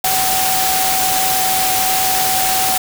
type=tone in noise; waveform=sine; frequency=756 Hz; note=F#5; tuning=37 cents sharp; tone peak=-18 dBFS; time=0.04-2.78 s; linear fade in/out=5 ms; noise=white; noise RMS=-17 dBFS; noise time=0.04-2.78 s; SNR=-4 dB; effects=none